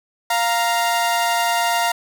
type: tone pair together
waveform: sawtooth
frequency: 697 / 933.1 Hz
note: F5 / A#5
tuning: -4 / +1 cents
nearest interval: perfect fourth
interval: 505 cents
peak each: -16 dBFS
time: 0.3-1.92 s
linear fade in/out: 5 ms
effects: none